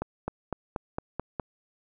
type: accelerating click train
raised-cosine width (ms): 1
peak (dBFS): -16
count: 7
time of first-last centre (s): 0.02-1.398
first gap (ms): 260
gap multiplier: 0.95
effects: none